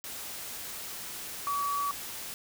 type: tone in noise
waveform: sine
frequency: 1139 Hz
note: C#6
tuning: 47 cents sharp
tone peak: -28 dBFS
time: 1.47-1.91 s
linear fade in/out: 0 ms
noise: white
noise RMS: -40 dBFS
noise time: 0.04-2.34 s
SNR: +9 dB
effects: none